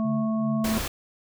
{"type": "harmonic tone", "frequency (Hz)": 220, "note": "A3", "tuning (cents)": 0, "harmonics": [1, 3, 5], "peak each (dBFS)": [-23, -33, -37], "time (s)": [0, 0.78], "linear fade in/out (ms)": 0}
{"type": "tone with tremolo", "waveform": "sine", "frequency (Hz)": 141.8, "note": "C#3", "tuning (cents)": 40, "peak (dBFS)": -29, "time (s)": [0.04, 0.77], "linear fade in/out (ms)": 10, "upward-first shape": "sine", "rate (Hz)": 2.6, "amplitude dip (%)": 90}
{"type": "noise", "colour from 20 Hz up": "pink", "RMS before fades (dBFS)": -30, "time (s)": [0.64, 0.88], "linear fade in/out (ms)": 5}
{"effects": []}